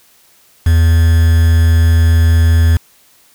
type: tone with quantisation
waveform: triangle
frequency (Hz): 82.41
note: E2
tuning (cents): 0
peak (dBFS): -4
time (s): 0.66-2.77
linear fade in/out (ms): 5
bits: 4
effects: white hiss -49 dBFS RMS until 3.34 s